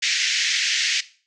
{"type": "band-pass noise", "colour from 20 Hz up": "pink", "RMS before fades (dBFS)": -22, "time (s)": [0.02, 1.01], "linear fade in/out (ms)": 10, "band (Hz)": [1800, 6700], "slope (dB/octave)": 48, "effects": ["noise-tail reverb RT60 0.4 s tail -17 dB re dry"]}